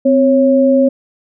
sine tone pair together, 259.1 / 549 Hz, C4 / C#5, -17 / -17 cents, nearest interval octave + minor second, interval 1300 cents, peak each -10 dBFS, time 0.05-0.89 s, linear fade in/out 10 ms, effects none

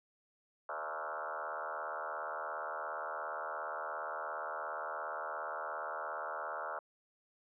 sine tone with frequency modulation, 987.8 Hz, B5, in tune, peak -37 dBFS, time 0.69-6.79 s, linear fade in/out 2 ms, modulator 77.2 Hz, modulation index 6.1, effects high-pass 400 Hz 12 dB/octave

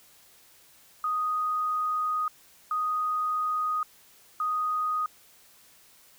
sine tone bursts at uneven times, 1244.5 Hz, D#6, in tune, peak -25 dBFS, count 3, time 1.04-2.28 / 2.71-3.83 / 4.4-5.06 s, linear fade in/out 2 ms, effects white hiss -57 dBFS RMS until 6.18 s

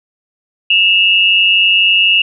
sine tone pair together, 2668 / 2860 Hz, E7 / F7, +20 / +41 cents, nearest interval minor second, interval 121 cents, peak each -10 dBFS, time 0.7-2.22 s, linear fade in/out 5 ms, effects none

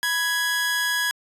sawtooth tone pair together, 990.6 / 1666 Hz, B5 / G#6, +5 / +5 cents, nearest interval major sixth, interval 900 cents, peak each -28 / -18 dBFS, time 0.03-1.11 s, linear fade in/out 0 ms, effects resampled to 32000 Hz

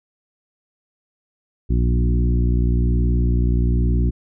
harmonic tone with a mistuned harmonic, 60 Hz, B1, 49 cents flat, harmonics 1 / 2 / 3 / 4 / 5 / 6, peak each -16 / -22 / -26 / -28 / -30 / -32 dBFS, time 1.69-4.11 s, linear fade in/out 20 ms, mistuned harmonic 2, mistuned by -16 cents, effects none

